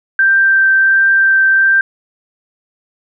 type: tone with vibrato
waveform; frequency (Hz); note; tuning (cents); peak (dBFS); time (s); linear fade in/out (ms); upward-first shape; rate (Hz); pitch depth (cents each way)
sine; 1568; G6; 0; -7; 0.19-1.81; 2; triangle; 1.4; 10
effects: none